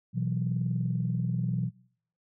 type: chord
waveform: sine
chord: B suspended fourth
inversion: none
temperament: just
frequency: 123.47 / 164.63 / 185.21 Hz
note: B2 / E3 / F#3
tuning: 0 / -2 / +2 cents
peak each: -29 / -31 / -32 dBFS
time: 0.13-1.71 s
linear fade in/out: 50 ms
effects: noise-tail reverb RT60 0.6 s tail -22 dB re dry + tanh soft clip ceiling -17 dBFS